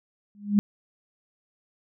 sine tone with exponential growth, 204.8 Hz, G#3, 24 cents flat, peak -13 dBFS, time 0.35-0.59 s, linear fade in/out 0 ms, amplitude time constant 52 ms, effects none

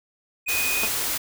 triangle tone, 2489 Hz, D#7, in tune, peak -23 dBFS, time 0.46-0.88 s, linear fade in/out 20 ms
white band-stop noise, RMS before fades -26 dBFS, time 0.48-1.18 s, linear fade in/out 10 ms, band 150 to 230 Hz, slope 96 dB/octave
10% pulse tone with exponential decay, 220 Hz, A3, in tune, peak -17 dBFS, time 0.83-0.92 s, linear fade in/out 5 ms, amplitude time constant 18 ms
effects none

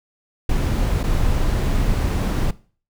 brown noise with dropouts, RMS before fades -19 dBFS, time 0.49-2.51 s, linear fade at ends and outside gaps 5 ms, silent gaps 1.032-1.037 s, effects noise-tail reverb RT60 0.4 s tail -19 dB re dry

